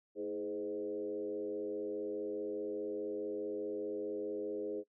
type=tone with frequency modulation; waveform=sine; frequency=415.3 Hz; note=G#4; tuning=in tune; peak=-36 dBFS; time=0.15-4.84 s; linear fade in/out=50 ms; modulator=95.2 Hz; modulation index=1.1; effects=noise-tail reverb RT60 0.1 s tail -21 dB re dry